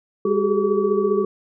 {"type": "tone cluster", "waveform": "sine", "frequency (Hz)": [201.8, 380.6, 410.6, 425.5, 1142], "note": ["G#3", "F#4", "G#4", "G#4", "D6"], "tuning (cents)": [-49, 49, -20, 42, -49], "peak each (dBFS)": [-25, -21, -21, -23, -30], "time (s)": [0.25, 1.25], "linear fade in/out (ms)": 5, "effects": []}